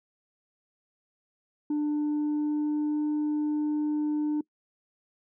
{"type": "tone with pitch glide", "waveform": "sine", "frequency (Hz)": [297.3, 300.1], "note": ["D4", "D4"], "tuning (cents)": [21, 38], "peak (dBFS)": -22, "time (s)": [1.7, 4.41], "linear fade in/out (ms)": 5, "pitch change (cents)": 17, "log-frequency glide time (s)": [1.9, 3.08], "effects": ["noise-tail reverb RT60 0.1 s tail -23 dB re dry", "tanh soft clip ceiling -24 dBFS"]}